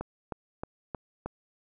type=click train; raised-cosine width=1 ms; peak=-20 dBFS; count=5; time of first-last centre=0.01-1.26 s; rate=3.2 Hz; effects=none